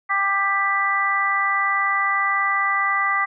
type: harmonic tone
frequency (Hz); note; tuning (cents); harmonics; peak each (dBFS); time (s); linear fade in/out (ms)
395.1; G4; +14; 2 / 3 / 4 / 5; -28 / -21 / -30 / -21; 0.09-3.26; 20
effects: none